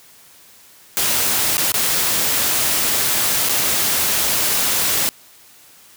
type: noise with dropouts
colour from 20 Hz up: white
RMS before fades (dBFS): -18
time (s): 0.97-5.09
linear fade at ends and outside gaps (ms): 0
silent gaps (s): 1.57-1.58 / 1.719-1.741 / 3.488-3.494
effects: white hiss -47 dBFS RMS until 5.96 s + high-pass 60 Hz 12 dB/octave